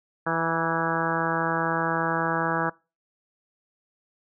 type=harmonic tone with a mistuned harmonic; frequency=164.81 Hz; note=E3; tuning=in tune; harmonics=1 / 2 / 3 / 4 / 5 / 6 / 7 / 8 / 9 / 10; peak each=-32 / -32 / -32 / -32 / -32 / -32 / -32 / -32 / -32 / -32 dBFS; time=0.26-2.7 s; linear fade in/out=10 ms; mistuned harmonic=6; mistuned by=-28 cents; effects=noise-tail reverb RT60 0.3 s tail -24 dB re dry